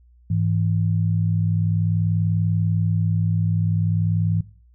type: tone pair together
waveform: sine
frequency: 102.94 / 163.4 Hz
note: G#2 / E3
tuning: -15 / -15 cents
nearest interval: minor sixth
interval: 800 cents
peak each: -20 / -22 dBFS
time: 0.3-4.41 s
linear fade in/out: 5 ms
effects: noise-tail reverb RT60 0.4 s tail -18 dB re dry + added 60 Hz sine -50 dBFS peak until 4.74 s